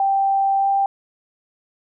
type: tone with pitch glide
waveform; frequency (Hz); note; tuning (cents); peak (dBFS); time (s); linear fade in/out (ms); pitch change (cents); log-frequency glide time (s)
sine; 784 to 789; G5 to G5; 0 to +11; -15; 0-0.86; 2; +11; 0.59-0.66
effects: none